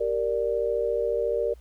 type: chord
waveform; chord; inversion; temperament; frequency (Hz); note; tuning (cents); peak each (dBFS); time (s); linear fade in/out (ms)
sine; G minor; none; equal; 392 / 466.2 / 587.3; G4 / Bb4 / D5; 0 / 0 / 0; -31 / -25 / -28; 0-1.54; 10
effects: added 60 Hz sine -46 dBFS peak until 1.6 s + pink hiss -63 dBFS RMS until 1.6 s